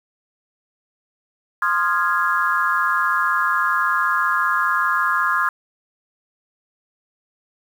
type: chord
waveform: sine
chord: F minor seventh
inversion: second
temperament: equal with one note detuned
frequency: 1046.5 / 1231.6 / 1396.9 / 1661.2 Hz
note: C6 / Eb6 / F6 / Ab6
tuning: 0 / -18 / 0 / 0 cents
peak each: -22 dBFS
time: 1.62-5.49 s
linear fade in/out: 2 ms
effects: 7-bit